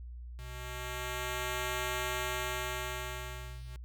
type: ring-modulated tone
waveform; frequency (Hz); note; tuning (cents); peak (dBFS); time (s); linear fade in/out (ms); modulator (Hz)
5% pulse; 249.7; B3; +19; -21; 0.39-3.76; 0; 125
effects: added 60 Hz sine -42 dBFS peak until 3.84 s